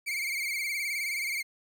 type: tone with vibrato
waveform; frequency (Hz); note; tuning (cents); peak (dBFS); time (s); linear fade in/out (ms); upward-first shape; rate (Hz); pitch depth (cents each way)
40% pulse; 2217; C#7; 0; -29; 0.06-1.43; 20; sine; 19; 93
effects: none